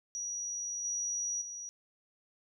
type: tone with level steps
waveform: sine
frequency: 5800 Hz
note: F#8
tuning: 35 cents flat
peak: -35 / -32 / -40 dBFS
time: 0.15-1.69 s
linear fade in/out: 0 ms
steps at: 0.84 / 1.41 s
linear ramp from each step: 10 ms
effects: none